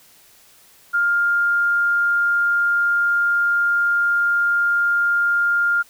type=tone; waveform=sine; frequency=1404 Hz; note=F6; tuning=9 cents sharp; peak=-15 dBFS; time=0.93-5.83 s; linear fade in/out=20 ms; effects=white hiss -51 dBFS RMS until 5.89 s